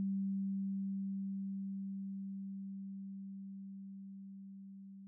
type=tone with level ramp; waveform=sine; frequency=195 Hz; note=G3; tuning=9 cents flat; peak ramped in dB=-33 to -50 dBFS; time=0-5.07 s; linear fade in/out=0 ms; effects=none